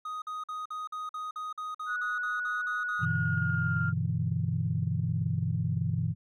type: tone bursts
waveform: triangle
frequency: 1248 Hz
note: D#6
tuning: 5 cents sharp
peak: -32 dBFS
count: 14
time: 0.05-3.054 s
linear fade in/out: 5 ms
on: 170 ms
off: 48 ms
type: tone with pitch glide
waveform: sine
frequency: 1467 to 1399.1 Hz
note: F#6 to F6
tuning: -15 to +3 cents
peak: -30 dBFS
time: 1.86-3.93 s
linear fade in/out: 50 ms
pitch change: -82 cents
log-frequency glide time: 2.81-3.79 s
type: chord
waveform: sine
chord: E minor seventh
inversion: first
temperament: equal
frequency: 98 / 123.47 / 146.83 / 164.81 Hz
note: G2 / B2 / D3 / E3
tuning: 0 / 0 / 0 / 0 cents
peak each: -32 / -31 / -35 / -31 dBFS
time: 2.99-6.15 s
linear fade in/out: 50 ms
effects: tanh soft clip ceiling -15 dBFS